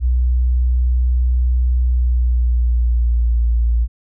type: tone with pitch glide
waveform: sine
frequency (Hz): 61.74 to 57.94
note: B1 to A#1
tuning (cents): 0 to -10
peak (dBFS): -12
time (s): 0-3.88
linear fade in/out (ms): 50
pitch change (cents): -110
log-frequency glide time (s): 1.83-3.44
effects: none